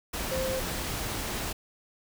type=tone in noise; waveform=sine; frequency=523.3 Hz; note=C5; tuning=in tune; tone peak=-29 dBFS; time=0.31-0.6 s; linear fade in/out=10 ms; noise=pink; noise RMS=-33 dBFS; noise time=0.13-1.53 s; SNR=+1 dB; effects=none